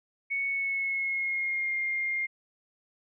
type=tone with pitch glide; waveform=sine; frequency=2217 to 2119 Hz; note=C#7 to C7; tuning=0 to +21 cents; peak=-27 dBFS; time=0.3-2.27 s; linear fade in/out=20 ms; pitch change=-79 cents; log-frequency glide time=0.47-1.75 s; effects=none